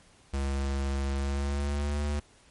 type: tone with pitch glide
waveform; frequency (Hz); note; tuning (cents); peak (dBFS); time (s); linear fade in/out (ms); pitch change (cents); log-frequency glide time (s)
square; 68.7 to 73.21; C#2 to D2; -15 to -5; -28; 0.33-2.2; 10; +110; 1.16-2.01
effects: pink hiss -59 dBFS RMS until 2.5 s + MP3 48 kbps